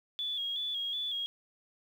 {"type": "tone with vibrato", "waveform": "sine", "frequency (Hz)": 3369, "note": "G#7", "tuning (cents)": 24, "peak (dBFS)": -32, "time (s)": [0.19, 1.26], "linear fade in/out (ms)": 0, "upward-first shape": "square", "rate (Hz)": 2.7, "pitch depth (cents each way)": 46, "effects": ["10-bit"]}